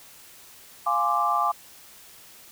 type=chord; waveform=sine; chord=D half-diminished seventh; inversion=first; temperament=equal; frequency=698.5 / 830.6 / 1046.5 / 1174.7 Hz; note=F5 / Ab5 / C6 / D6; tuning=0 / 0 / 0 / 0 cents; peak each=-28 / -27 / -29 / -23 dBFS; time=0.86-1.52 s; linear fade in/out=10 ms; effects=white hiss -49 dBFS RMS until 2.51 s